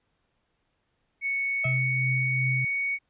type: tone with pitch glide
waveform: sine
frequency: 2217 to 2231 Hz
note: C#7 to C#7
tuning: 0 to +11 cents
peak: -25 dBFS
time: 1.21-2.99 s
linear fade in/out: 50 ms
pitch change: +11 cents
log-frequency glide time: 1.44-2.08 s
type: tone with exponential decay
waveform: 35% pulse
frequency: 646 Hz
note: E5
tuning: 35 cents flat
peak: -29 dBFS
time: 1.64-1.88 s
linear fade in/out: 5 ms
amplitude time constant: 51 ms
type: tone with tremolo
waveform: sine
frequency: 130 Hz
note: C3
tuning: 11 cents flat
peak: -24 dBFS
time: 1.65-2.65 s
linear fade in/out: 5 ms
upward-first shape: triangle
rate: 2.7 Hz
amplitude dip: 35%
effects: pink hiss -74 dBFS RMS until 3.09 s + resampled to 8000 Hz